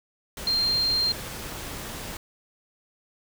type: tone in noise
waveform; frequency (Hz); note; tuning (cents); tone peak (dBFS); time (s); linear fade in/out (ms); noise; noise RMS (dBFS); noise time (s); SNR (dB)
sine; 4186; C8; 0; -21; 0.47-1.12; 2; pink; -36; 0.37-2.17; +12
effects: none